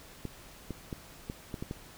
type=clicks; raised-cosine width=3 ms; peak=-23 dBFS; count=7; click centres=0.253 / 0.707 / 0.928 / 1.299 / 1.542 / 1.625 / 1.711 s; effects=pink hiss -52 dBFS RMS until 1.97 s